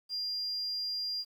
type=tone; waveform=sine; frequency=4800 Hz; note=D8; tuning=37 cents sharp; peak=-31 dBFS; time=0.09-1.25 s; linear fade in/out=50 ms; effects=tanh soft clip ceiling -29 dBFS + 10-bit